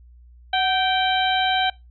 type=harmonic tone with a mistuned harmonic; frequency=780 Hz; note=G5; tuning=9 cents flat; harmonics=1 / 2 / 3 / 4 / 5; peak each=-20 / -25 / -30 / -25 / -28 dBFS; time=0.53-1.7 s; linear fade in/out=5 ms; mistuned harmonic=1; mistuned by=-76 cents; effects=noise-tail reverb RT60 0.2 s tail -22 dB re dry + added 60 Hz sine -45 dBFS peak until 1.9 s